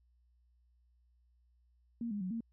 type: tone with pitch steps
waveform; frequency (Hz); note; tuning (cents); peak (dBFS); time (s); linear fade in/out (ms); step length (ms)
sine; 233.3 / 205.5 / 184.5 / 228.8; A#3 / G#3 / F#3 / A#3; +2 / -18 / -5 / -32; -35; 2.01-2.406; 2; 99
effects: added 60 Hz sine -67 dBFS peak until 2.52 s